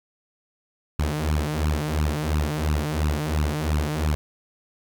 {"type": "tone with flanger", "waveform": "sawtooth", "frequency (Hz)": 75.7, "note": "D#2", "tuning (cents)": -47, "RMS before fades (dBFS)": -24, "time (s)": [0.99, 4.15], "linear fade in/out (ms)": 0, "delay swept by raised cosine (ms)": [0.72, 6.72], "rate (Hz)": 2.9, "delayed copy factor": 0.85, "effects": []}